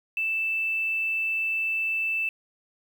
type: tone with quantisation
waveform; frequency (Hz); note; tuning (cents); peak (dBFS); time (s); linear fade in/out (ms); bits
sine; 2646; E7; +6; -24; 0.17-2.29; 2; 8
effects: none